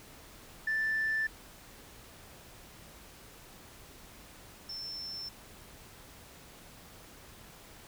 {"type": "tone pair in turn", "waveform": "sine", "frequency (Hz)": [1765, 5355], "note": ["A6", "E8"], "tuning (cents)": [5, 26], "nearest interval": "octave + perfect fifth", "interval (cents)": 1921, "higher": "second", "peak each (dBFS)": [-27, -38], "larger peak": "first", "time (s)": [[0.67, 1.27], [4.69, 5.29]], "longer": "neither", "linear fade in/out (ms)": 5, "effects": ["tanh soft clip ceiling -25 dBFS", "pink hiss -53 dBFS RMS until 7.87 s"]}